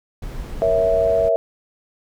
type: noise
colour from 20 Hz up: brown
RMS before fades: -30 dBFS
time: 0.22-1.29 s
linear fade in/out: 5 ms
type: chord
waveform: sine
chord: A# diminished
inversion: none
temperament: equal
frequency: 466.2 / 554.4 / 659.3 Hz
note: A#4 / C#5 / E5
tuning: 0 / 0 / 0 cents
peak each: -21 / -22 / -16 dBFS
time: 0.62-1.36 s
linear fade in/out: 0 ms
effects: none